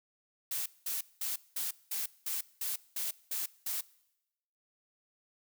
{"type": "noise bursts", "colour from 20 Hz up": "blue", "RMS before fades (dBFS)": -35, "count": 10, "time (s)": [0.51, 3.81], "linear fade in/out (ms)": 5, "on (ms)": 150, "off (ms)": 200, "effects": ["noise-tail reverb RT60 0.9 s tail -22 dB re dry"]}